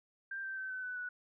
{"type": "tone with pitch steps", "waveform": "sine", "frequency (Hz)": [1582, 1560.2, 1538.7, 1517.6, 1496.7, 1476.1], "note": ["G6", "G6", "G6", "F#6", "F#6", "F#6"], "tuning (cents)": [15, -9, -33, 43, 19, -5], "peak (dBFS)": -38, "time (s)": [0.31, 1.09], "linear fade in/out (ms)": 5, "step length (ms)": 130, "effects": []}